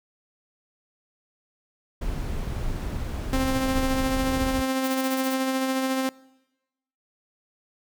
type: noise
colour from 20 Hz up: brown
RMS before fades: -29 dBFS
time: 2.01-4.62 s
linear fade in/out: 10 ms
type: tone with tremolo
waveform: sawtooth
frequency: 263.3 Hz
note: C4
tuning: 11 cents sharp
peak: -18 dBFS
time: 3.33-6.09 s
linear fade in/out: 0 ms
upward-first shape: sine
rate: 14 Hz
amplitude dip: 30%
type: noise bursts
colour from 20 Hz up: blue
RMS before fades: -36 dBFS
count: 8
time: 4.84-5.341 s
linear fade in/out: 2 ms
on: 39 ms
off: 27 ms
effects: noise-tail reverb RT60 1.0 s tail -23 dB re dry